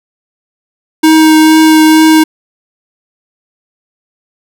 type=tone with vibrato; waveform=square; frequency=314.7 Hz; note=D#4; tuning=20 cents sharp; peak=-3 dBFS; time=1.03-2.24 s; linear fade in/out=10 ms; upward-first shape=triangle; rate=2.2 Hz; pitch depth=12 cents each way; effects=none